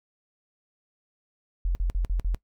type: tone bursts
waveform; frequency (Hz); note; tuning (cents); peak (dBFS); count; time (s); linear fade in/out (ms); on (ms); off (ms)
sine; 43.65; F1; 0; -22; 5; 1.65-2.346; 0; 100; 49
effects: noise-tail reverb RT60 0.1 s tail -20 dB re dry